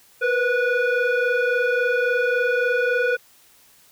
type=tone with frequency modulation; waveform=sine; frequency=480.2 Hz; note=B4; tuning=49 cents flat; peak=-16 dBFS; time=0.21-3.17 s; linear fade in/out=20 ms; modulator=984 Hz; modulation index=1.4; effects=tanh soft clip ceiling -15 dBFS + white hiss -54 dBFS RMS until 3.91 s